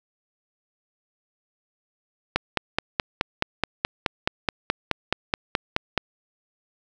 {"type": "click train", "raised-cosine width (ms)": 0.3, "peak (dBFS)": -4, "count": 18, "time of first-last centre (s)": [2.36, 5.977], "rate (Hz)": 4.7, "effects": []}